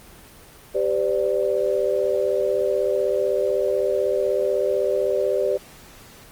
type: chord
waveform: sine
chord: G suspended fourth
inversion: none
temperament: equal with one note detuned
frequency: 392 / 511.3 / 587.3 Hz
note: G4 / C5 / D5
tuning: 0 / -40 / 0 cents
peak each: -23 dBFS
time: 0.74-5.58 s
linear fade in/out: 20 ms
effects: pink hiss -46 dBFS RMS until 6.31 s + Opus 24 kbps